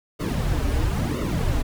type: noise with flanger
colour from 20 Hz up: brown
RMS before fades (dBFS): -23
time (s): 0.19-1.63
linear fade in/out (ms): 20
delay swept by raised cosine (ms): 1.2 to 5.9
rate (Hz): 1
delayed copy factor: -1
effects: none